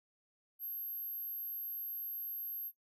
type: tone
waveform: sine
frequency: 12544 Hz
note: G9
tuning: in tune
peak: -39 dBFS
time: 0.59-2.72 s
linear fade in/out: 50 ms
effects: noise-tail reverb RT60 0.1 s tail -17 dB re dry